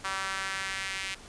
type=tone with high-pass filter sweep; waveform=sawtooth; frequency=192.4 Hz; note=G3; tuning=32 cents flat; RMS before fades=-34 dBFS; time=0.04-1.15 s; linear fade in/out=10 ms; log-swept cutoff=1200 to 2300 Hz; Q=1.9; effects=pink hiss -49 dBFS RMS until 1.28 s + resampled to 22050 Hz